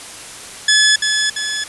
15% pulse tone with echo, 1712 Hz, A6, 48 cents flat, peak -3 dBFS, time 0.68-0.96 s, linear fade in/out 5 ms, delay 340 ms, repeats 2, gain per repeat -5 dB, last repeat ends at 1.64 s, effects white hiss -33 dBFS RMS until 1.68 s + resampled to 24000 Hz

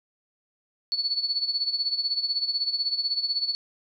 sine tone with tremolo, 4435 Hz, C#8, in tune, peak -21 dBFS, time 0.92-3.55 s, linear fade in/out 0 ms, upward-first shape sine, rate 16 Hz, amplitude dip 75%, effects none

